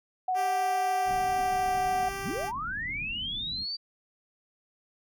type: tone with vibrato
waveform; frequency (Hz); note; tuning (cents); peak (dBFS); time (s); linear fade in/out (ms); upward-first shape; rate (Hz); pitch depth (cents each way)
sine; 740; F#5; 0; -25; 0.28-2.09; 5; triangle; 13; 14
type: tone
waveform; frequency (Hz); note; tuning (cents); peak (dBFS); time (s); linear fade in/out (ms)
10% pulse; 392; G4; 0; -25; 0.34-2.52; 50
type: low-pass noise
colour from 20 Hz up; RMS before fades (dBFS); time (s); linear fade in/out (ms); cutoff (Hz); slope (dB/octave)
pink; -44; 1.05-3.67; 50; 300; 48
type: linear sweep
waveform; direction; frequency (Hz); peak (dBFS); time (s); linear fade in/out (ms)
sine; up; 104.6 to 4699; -31; 2.24-3.77; 20
effects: none